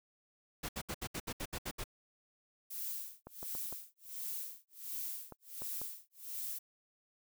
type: noise bursts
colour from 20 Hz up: pink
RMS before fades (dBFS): -40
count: 10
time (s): 0.63-1.841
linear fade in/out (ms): 10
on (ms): 59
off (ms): 69
type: noise with tremolo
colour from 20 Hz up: violet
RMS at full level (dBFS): -40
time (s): 2.7-6.59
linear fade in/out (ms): 10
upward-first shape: sine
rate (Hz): 1.4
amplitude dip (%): 100
type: clicks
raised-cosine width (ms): 1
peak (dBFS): -33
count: 7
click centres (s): 3.27 / 3.429 / 3.551 / 3.726 / 5.323 / 5.62 / 5.816
effects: none